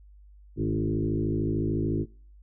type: tone with frequency modulation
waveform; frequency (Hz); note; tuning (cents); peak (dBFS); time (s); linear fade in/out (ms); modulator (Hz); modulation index
sine; 220; A3; 0; -24; 0.56-2.06; 50; 53.6; 3
effects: noise-tail reverb RT60 0.5 s tail -26 dB re dry + added 50 Hz sine -49 dBFS peak until 2.42 s